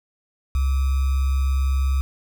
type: tone with sample-and-hold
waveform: sine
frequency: 67.1 Hz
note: C2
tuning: 44 cents sharp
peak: -17 dBFS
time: 0.55-2.01 s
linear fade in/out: 0 ms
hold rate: 1225 Hz
effects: none